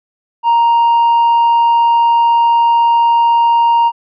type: tone with tanh clipping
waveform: sine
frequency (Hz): 934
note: A#5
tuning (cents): +3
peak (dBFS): -8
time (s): 0.43-3.92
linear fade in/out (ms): 50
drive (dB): 2
effects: none